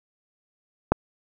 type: click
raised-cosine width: 1 ms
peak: -3 dBFS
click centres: 0.92 s
effects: none